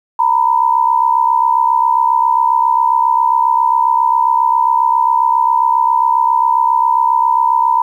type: tone pair together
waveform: sine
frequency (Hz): 920 / 987.4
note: A#5 / B5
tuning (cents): -23 / -1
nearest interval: minor second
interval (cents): 122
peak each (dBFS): -12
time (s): 0.19-7.82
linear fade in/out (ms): 5
effects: 8-bit